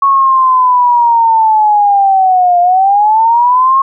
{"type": "linear two-way sweep", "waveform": "sine", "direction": "down then up", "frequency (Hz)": [1108.7, 698.5, 1089], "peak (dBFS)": -5, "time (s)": [0.02, 3.82], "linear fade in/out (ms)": 5, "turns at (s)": 2.6, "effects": []}